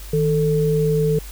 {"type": "tone pair together", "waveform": "sine", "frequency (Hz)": [156.7, 441.7], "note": ["D#3", "A4"], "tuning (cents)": [13, 7], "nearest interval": "octave + tritone", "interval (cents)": 1794, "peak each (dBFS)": -18, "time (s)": [0.13, 1.19], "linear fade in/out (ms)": 5, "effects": ["added 50 Hz sine -33 dBFS peak until 1.31 s", "white hiss -41 dBFS RMS until 1.31 s"]}